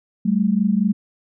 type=tone pair together; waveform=sine; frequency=192.7 / 217.2 Hz; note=G3 / A3; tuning=-29 / -22 cents; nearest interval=major second; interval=207 cents; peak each=-18 dBFS; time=0.25-0.93 s; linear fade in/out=10 ms; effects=none